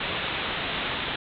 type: low-pass noise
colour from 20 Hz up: white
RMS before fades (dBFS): -30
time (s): 0-1.16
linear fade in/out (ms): 5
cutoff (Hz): 3800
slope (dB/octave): 96
effects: none